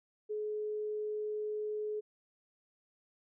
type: tone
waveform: sine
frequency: 424.4 Hz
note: G#4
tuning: 38 cents sharp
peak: -34 dBFS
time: 0.29-2.01 s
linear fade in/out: 20 ms
effects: none